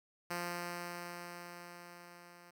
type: tone with level ramp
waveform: 5% pulse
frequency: 174.5 Hz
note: F3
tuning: 1 cent flat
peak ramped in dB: -25 to -45 dBFS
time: 0.3-2.51 s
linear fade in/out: 10 ms
effects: none